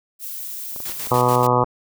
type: noise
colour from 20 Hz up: violet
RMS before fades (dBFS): -31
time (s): 0.19-1.15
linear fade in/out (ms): 50
type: clicks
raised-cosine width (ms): 1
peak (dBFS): -23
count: 9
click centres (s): 0.762 / 0.803 / 0.896 / 1.071 / 1.153 / 1.301 / 1.429 / 1.528 / 1.644
type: noise with tremolo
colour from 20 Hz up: white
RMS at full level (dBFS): -31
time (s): 0.85-1.47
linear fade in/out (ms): 5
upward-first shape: square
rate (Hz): 6.9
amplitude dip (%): 65
type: harmonic tone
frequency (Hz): 123.47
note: B2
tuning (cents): 0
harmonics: 1 / 2 / 3 / 4 / 5 / 6 / 7 / 8 / 9 / 10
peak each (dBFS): -22 / -26 / -25 / -21 / -26 / -26 / -22 / -22 / -23 / -25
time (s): 1.11-1.64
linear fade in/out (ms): 5
effects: none